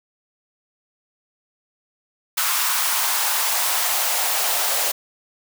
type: noise with high-pass filter sweep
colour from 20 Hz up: white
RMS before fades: -21 dBFS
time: 2.37-4.92 s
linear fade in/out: 10 ms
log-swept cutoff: 1100 to 610 Hz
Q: 2.3
effects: none